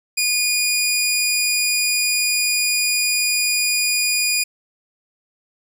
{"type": "tone", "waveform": "15% pulse", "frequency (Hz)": 2447, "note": "D#7", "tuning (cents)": -29, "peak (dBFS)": -10, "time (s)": [0.17, 4.44], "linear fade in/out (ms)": 10, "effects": []}